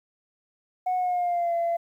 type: tone with pitch glide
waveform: sine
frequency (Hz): 734 to 680.9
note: F#5 to F5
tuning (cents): -14 to -44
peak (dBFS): -21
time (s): 0.86-1.77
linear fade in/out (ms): 10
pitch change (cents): -130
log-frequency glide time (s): 0.96-1.54
effects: tanh soft clip ceiling -20 dBFS + 10-bit